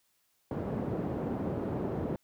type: band-pass noise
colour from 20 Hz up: pink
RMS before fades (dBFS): -34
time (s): 0.51-2.16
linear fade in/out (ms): 2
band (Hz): 130 to 520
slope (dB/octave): 12
effects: white hiss -73 dBFS RMS until 2.23 s